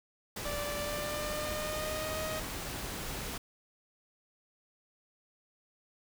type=noise; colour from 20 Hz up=pink; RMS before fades=-39 dBFS; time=0.36-3.38 s; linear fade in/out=5 ms
type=tone with pitch glide; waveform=sawtooth; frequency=585 to 627 Hz; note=D5 to D#5; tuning=-7 to +13 cents; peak=-32 dBFS; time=0.45-2.4 s; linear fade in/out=5 ms; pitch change=+120 cents; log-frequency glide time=0.74-2.2 s
effects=none